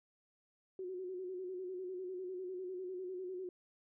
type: tone with vibrato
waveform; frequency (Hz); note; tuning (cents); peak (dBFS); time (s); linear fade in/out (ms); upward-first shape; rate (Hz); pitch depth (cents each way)
sine; 368.5; F#4; -7; -40; 0.79-3.49; 2; square; 10; 44
effects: none